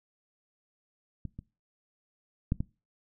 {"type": "clicks", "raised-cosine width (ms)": 5, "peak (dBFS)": [-25, -28, -14, -18], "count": 4, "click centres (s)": [1.253, 1.39, 2.521, 2.605], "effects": ["noise-tail reverb RT60 0.3 s tail -22 dB re dry"]}